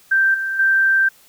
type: tone with level steps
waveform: sine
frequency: 1568 Hz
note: G6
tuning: in tune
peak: -12 / -20 / -12 dBFS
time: 0.11-1.09 s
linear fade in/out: 10 ms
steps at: 0.34 / 0.59 s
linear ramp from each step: 5 ms
effects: white hiss -51 dBFS RMS until 1.28 s